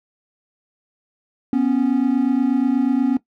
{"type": "tone pair together", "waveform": "triangle", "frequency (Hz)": [246.9, 275.2], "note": ["B3", "C#4"], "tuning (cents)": [0, -12], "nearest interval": "major second", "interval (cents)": 188, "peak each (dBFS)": [-16, -15], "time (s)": [1.53, 3.17], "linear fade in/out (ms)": 2, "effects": ["noise-tail reverb RT60 0.1 s tail -17 dB re dry", "tanh soft clip ceiling -5 dBFS"]}